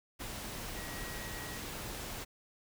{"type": "tone in noise", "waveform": "sine", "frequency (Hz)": 1906, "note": "A#6", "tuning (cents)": 38, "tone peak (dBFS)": -48, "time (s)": [0.75, 1.59], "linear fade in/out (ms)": 20, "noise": "pink", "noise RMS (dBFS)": -42, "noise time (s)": [0.19, 2.25], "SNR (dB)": -9, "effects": []}